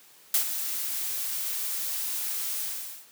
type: noise with ADSR envelope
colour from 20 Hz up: blue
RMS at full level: -21 dBFS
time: 0.34-3.07 s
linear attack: 3 ms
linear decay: 94 ms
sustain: -10 dB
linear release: 470 ms
effects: white hiss -55 dBFS RMS until 3.11 s + high-pass 150 Hz 12 dB/octave